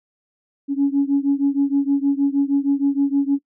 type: beating tone pair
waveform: sine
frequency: 277.2 / 283.6 Hz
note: C#4 / C#4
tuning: 0 / +40 cents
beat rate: 6.4 Hz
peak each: -17 / -18 dBFS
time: 0.68-3.39 s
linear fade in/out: 50 ms
effects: noise-tail reverb RT60 0.1 s tail -19 dB re dry + tanh soft clip ceiling -9 dBFS